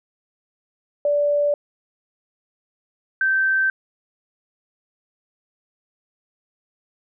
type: tone pair in turn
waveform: sine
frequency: 582 / 1553.8 Hz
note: D5 / G6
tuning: -16 / -16 cents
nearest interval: octave + perfect fourth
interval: 1700 cents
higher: second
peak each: -16 dBFS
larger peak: neither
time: 1.05-1.54 / 3.21-3.7 s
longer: neither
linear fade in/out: 2 ms
effects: none